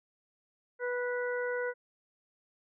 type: harmonic tone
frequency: 491.2 Hz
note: B4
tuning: 9 cents flat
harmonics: 1 / 2 / 3 / 4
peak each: -32 / -43 / -37 / -43 dBFS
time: 0.79-1.74 s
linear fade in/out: 50 ms
effects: none